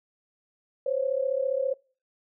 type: tone pair together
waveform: sine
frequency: 517.1 / 552 Hz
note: C5 / C#5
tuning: -20 / -7 cents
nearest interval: minor second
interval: 113 cents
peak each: -27 dBFS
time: 0.86-1.74 s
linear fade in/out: 5 ms
effects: noise-tail reverb RT60 0.4 s tail -25 dB re dry